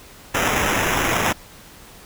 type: noise with sample-and-hold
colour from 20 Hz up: white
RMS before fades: -20 dBFS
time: 0.34-1.33 s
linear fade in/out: 10 ms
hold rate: 4410 Hz
effects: pink hiss -44 dBFS RMS until 2.05 s